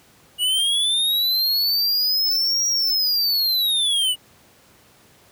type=linear two-way sweep; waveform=square; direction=up then down; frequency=2901 to 5700 to 2901 Hz; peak=-18 dBFS; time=0.38-4.16 s; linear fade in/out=50 ms; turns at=2.67 s; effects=pink hiss -53 dBFS RMS until 5.31 s + high-pass 80 Hz 12 dB/octave